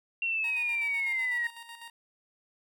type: linear sweep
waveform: sine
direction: down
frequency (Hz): 2749 to 1864.7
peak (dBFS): -27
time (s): 0.22-1.47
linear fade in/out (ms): 2
type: tone with tremolo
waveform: 15% pulse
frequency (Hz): 932.3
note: A#5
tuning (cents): 0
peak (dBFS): -36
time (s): 0.44-1.9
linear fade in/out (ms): 2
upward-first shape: square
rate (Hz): 8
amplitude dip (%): 55
effects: none